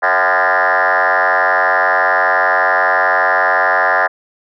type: tone with frequency modulation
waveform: sine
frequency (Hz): 1211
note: D#6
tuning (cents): -47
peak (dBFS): -9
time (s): 0.02-4.08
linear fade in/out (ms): 20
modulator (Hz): 91.6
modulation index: 6.8
effects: tanh soft clip ceiling -5 dBFS